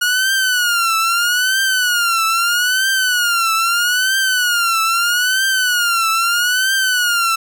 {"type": "tone with vibrato", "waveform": "sawtooth", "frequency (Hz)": 1440, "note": "F#6", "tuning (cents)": -47, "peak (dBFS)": -10, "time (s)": [0.01, 7.36], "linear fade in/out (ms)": 10, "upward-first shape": "triangle", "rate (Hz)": 0.78, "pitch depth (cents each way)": 160, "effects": []}